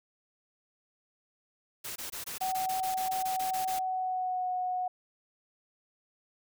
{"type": "noise bursts", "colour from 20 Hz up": "white", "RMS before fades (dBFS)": -39, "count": 14, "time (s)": [1.84, 3.793], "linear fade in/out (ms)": 10, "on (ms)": 120, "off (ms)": 21}
{"type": "tone with pitch glide", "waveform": "sine", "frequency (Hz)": [753, 732.4], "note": ["F#5", "F#5"], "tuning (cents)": [30, -18], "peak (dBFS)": -29, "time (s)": [2.41, 4.88], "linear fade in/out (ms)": 5, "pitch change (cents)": -48, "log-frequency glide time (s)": [3.68, 4.49]}
{"effects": []}